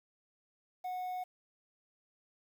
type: tone with quantisation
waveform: triangle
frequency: 733 Hz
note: F#5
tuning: 16 cents flat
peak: -34 dBFS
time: 0.84-1.24 s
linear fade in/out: 10 ms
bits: 10
effects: none